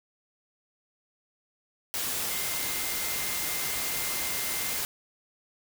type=tone in noise; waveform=sine; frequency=2093 Hz; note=C7; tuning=in tune; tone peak=-40 dBFS; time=2.31-4.77 s; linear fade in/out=0 ms; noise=white; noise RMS=-31 dBFS; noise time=1.94-4.85 s; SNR=-12 dB; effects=none